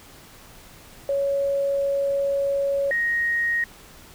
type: tone pair in turn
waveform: sine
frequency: 557 / 1873.5 Hz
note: C#5 / A#6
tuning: +8 / +8 cents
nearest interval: octave + major sixth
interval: 2100 cents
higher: second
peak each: -20 dBFS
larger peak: neither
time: 1.09-2.91 / 2.91-3.64 s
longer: first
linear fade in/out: 2 ms
effects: pink hiss -47 dBFS RMS until 4.14 s